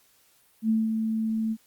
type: tone with ADSR envelope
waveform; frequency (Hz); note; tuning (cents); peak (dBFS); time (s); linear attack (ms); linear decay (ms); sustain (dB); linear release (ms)
sine; 221.4; A3; +11; -19; 0.62-1.57; 74; 190; -5; 53
effects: white hiss -62 dBFS RMS until 1.66 s + Opus 48 kbps